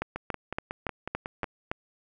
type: two click trains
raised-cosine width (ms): 0.5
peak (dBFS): -18 / -14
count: 8 / 7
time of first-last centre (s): 0.16-1.442 / 0.02-1.715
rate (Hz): 5.46 / 3.54
effects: none